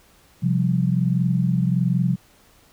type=chord; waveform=sine; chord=C suspended fourth; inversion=none; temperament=equal; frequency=130.81 / 174.61 / 196 Hz; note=C3 / F3 / G3; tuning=0 / 0 / 0 cents; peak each=-21 / -20 / -26 dBFS; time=0.42-2.16 s; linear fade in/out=20 ms; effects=pink hiss -55 dBFS RMS until 2.72 s